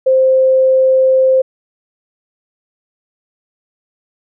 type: tone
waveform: sine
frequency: 523.3 Hz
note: C5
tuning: in tune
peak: -7 dBFS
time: 0.06-1.42 s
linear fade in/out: 10 ms
effects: none